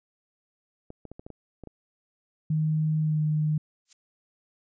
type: clicks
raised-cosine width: 2 ms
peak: -28 dBFS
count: 8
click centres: 0.904 / 1.053 / 1.116 / 1.195 / 1.265 / 1.303 / 1.637 / 1.673 s
type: tone with pitch glide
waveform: sine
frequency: 155.56 to 153.06 Hz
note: D#3 to D#3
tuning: 0 to -28 cents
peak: -22 dBFS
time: 2.5-3.58 s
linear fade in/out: 5 ms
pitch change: -28 cents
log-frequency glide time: 3.01-3.21 s
type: noise with exponential growth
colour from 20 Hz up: violet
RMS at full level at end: -36 dBFS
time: 3.85-3.93 s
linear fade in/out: 5 ms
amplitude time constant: 16 ms
effects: resampled to 16000 Hz